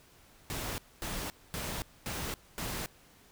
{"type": "noise bursts", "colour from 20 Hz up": "pink", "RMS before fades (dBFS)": -37, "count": 5, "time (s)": [0.5, 2.86], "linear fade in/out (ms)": 0, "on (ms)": 280, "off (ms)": 240, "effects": ["pink hiss -60 dBFS RMS until 3.31 s"]}